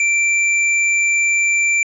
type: tone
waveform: square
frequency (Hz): 2349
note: D7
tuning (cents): 0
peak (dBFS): -14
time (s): 0-1.83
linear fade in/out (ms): 2
effects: resampled to 22050 Hz